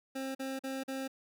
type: tone bursts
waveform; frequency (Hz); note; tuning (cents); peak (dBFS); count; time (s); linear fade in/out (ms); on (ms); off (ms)
25% pulse; 266.6; C4; +33; -32; 4; 0.15-1.079; 10; 200; 43
effects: none